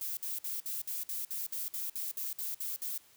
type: noise bursts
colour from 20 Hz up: violet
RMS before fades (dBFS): -37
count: 14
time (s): 0.01-2.978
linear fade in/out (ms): 2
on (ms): 160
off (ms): 56
effects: white hiss -62 dBFS RMS until 3.16 s